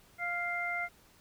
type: harmonic tone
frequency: 698.5 Hz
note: F5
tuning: in tune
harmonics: 1 / 2 / 3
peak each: -38 / -38 / -34 dBFS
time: 0.18-0.89 s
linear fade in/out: 50 ms
effects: pink hiss -62 dBFS RMS until 1.2 s